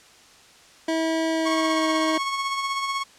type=tone with pitch glide; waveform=25% pulse; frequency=323.6 to 317.1 Hz; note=E4 to D#4; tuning=-32 to +33 cents; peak=-18 dBFS; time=0.88-2.18 s; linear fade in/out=5 ms; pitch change=-35 cents; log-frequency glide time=1.3-1.89 s
type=tone with tremolo; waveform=sawtooth; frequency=1100 Hz; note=C#6; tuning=14 cents flat; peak=-19 dBFS; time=1.45-3.04 s; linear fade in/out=20 ms; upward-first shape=sine; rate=16 Hz; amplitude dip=40%
effects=white hiss -51 dBFS RMS until 3.18 s + low-pass 7000 Hz 12 dB/octave